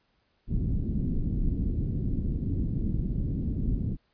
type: low-pass noise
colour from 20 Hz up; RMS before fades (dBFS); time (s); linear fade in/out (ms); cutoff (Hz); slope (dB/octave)
pink; -28; 0.47-3.97; 50; 270; 24
effects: pink hiss -71 dBFS RMS until 4.13 s + resampled to 11025 Hz